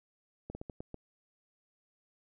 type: slowing click train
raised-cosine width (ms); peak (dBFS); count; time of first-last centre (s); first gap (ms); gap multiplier
2; -28; 6; 0.5-0.944; 50; 1.29
effects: none